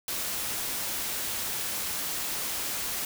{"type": "noise", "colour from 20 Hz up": "white", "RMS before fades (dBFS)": -32, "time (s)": [0.08, 3.05], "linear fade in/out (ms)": 2, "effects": []}